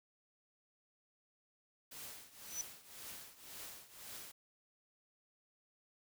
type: noise with tremolo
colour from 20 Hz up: white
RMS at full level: -48 dBFS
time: 1.91-4.32 s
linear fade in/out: 10 ms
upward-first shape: triangle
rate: 1.9 Hz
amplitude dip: 85%
type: tone with exponential growth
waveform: sine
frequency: 5960 Hz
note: F#8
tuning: 12 cents sharp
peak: -34 dBFS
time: 2.41-2.61 s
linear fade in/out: 0 ms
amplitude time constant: 43 ms
effects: none